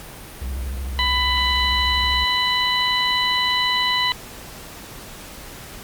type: tone with vibrato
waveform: triangle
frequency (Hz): 65.41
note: C2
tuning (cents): 0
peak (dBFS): -22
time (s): 0.41-2.25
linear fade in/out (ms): 10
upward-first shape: square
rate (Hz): 13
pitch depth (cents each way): 100
type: harmonic tone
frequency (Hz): 996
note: B5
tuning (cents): +14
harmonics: 1 / 2 / 3 / 4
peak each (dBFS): -23 / -23 / -23 / -23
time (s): 0.99-4.12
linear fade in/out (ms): 0
effects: pink hiss -38 dBFS RMS until 5.83 s + Opus 48 kbps